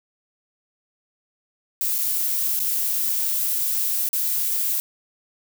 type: noise with dropouts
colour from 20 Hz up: violet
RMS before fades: -23 dBFS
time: 1.81-4.8 s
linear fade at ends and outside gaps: 0 ms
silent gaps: 1.981-1.986 / 2.593-2.601 / 4.089-4.131 s
effects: none